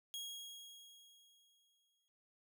sawtooth tone with exponential decay, 3290 Hz, G#7, 17 cents flat, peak -39 dBFS, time 0.14-2.08 s, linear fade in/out 0 ms, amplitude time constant 420 ms, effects none

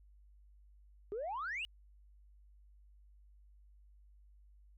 sine exponential sweep, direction up, 390 to 2971 Hz, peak -36 dBFS, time 1.12-1.65 s, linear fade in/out 0 ms, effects tanh soft clip ceiling -34 dBFS + added 50 Hz sine -59 dBFS peak until 4.77 s

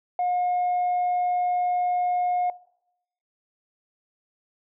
sine tone, 718 Hz, F5, 48 cents sharp, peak -20 dBFS, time 0.19-2.5 s, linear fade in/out 2 ms, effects noise-tail reverb RT60 0.8 s tail -22 dB re dry + tanh soft clip ceiling -19 dBFS

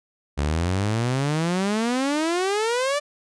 sawtooth exponential sweep, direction up, 69.3 to 596 Hz, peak -17 dBFS, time 0.37-3 s, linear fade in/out 20 ms, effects resampled to 22050 Hz

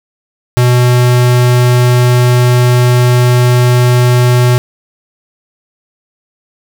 square tone, 123.47 Hz, B2, in tune, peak -6 dBFS, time 0.57-4.58 s, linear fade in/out 0 ms, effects none

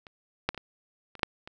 clicks, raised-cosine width 0.3 ms, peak -30 / -9 / -25 / -21 / -28 / -30 / -7 / -26 dBFS, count 8, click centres 0.068 / 0.49 / 0.546 / 0.577 / 1.153 / 1.194 / 1.232 / 1.475 s, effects none

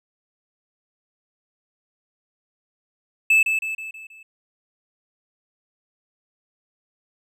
triangle tone with echo, 2622 Hz, E7, 10 cents flat, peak -11 dBFS, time 3.3-3.43 s, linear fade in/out 5 ms, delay 160 ms, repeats 5, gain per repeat -6 dB, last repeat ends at 4.23 s, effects none

